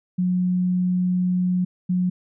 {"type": "tone pair in turn", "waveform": "sine", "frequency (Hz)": [181.2, 181.2], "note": ["F#3", "F#3"], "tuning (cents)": [-36, -36], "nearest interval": "unison", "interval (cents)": 0, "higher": "neither", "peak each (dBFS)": -18, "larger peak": "neither", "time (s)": [[0.18, 1.65], [1.89, 2.1]], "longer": "first", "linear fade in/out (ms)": 10, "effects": []}